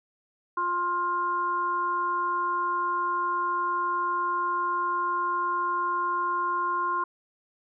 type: harmonic tone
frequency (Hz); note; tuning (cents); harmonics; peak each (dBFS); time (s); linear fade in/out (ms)
351.9; F4; +13; 1 / 3 / 4; -37 / -25 / -33; 0.57-7.04; 5
effects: none